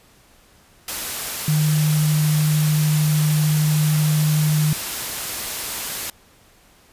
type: tone in noise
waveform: sine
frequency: 152.2 Hz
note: D#3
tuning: 38 cents flat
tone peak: -15 dBFS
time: 1.48-4.73 s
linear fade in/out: 2 ms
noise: white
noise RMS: -27 dBFS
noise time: 0.88-6.1 s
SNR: +9 dB
effects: pink hiss -53 dBFS RMS until 6.92 s + resampled to 32000 Hz

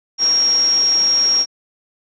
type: tone in noise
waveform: sine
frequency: 5588 Hz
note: F8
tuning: in tune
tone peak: -12 dBFS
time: 0.18-1.46 s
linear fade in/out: 50 ms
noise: pink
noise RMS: -29 dBFS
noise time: 0.18-1.46 s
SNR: +14 dB
effects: high-pass 300 Hz 12 dB/octave + resampled to 16000 Hz

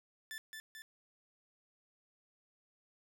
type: tone with echo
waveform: sawtooth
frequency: 1758 Hz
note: A6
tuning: 2 cents flat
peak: -39 dBFS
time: 0.31-0.38 s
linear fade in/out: 0 ms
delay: 220 ms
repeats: 2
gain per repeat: -3 dB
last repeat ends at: 0.82 s
effects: 13-bit

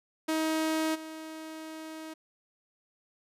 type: tone with level steps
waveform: sawtooth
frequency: 316.7 Hz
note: D#4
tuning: 31 cents sharp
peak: -23 / -36 dBFS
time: 0.28-2.14 s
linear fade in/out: 10 ms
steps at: 0.94 s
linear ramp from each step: 20 ms
effects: resampled to 32000 Hz

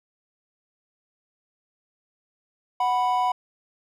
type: tone pair together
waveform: triangle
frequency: 740 / 987.8 Hz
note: F#5 / B5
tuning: 0 / 0 cents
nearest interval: perfect fourth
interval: 500 cents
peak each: -21 / -21 dBFS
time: 2.8-3.32 s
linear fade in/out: 5 ms
effects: none

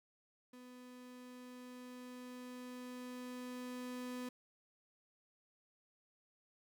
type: tone with level ramp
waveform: 35% pulse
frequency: 249.6 Hz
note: B3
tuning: 19 cents sharp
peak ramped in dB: -52 to -40 dBFS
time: 0.53-4.29 s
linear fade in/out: 5 ms
effects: none

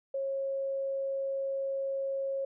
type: tone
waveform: sine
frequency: 544 Hz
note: C#5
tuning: 33 cents flat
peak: -30 dBFS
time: 0.14-2.45 s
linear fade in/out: 5 ms
effects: none

